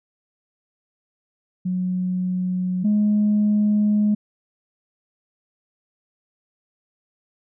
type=tone pair in turn; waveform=sine; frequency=182.8 / 209.4 Hz; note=F#3 / G#3; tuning=-21 / +15 cents; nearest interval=major second; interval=236 cents; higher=second; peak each=-20 / -14 dBFS; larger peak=second; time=1.65-2.84 / 2.84-4.15 s; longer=second; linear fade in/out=10 ms; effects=tanh soft clip ceiling -12 dBFS